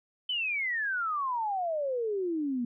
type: exponential sweep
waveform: sine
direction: down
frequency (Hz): 3078 to 233.1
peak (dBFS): -28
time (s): 0.29-2.65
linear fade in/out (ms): 5
effects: none